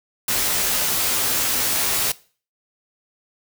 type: noise with comb filter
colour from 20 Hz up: white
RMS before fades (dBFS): -21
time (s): 0.28-2.12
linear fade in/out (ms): 5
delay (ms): 14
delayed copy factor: -0.65
effects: noise-tail reverb RT60 0.4 s tail -20 dB re dry